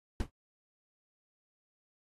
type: noise with exponential decay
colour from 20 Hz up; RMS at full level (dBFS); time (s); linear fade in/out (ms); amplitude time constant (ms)
brown; -26; 0.2-0.3; 2; 20
effects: AAC 32 kbps